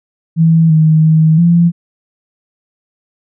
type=tone with pitch steps; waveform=sine; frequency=163.2 / 157.2 / 158.4 / 170.8 Hz; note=E3 / D#3 / D#3 / F3; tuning=-17 / +18 / +31 / -38 cents; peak=-5 dBFS; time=0.36-1.72 s; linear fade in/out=50 ms; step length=340 ms; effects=none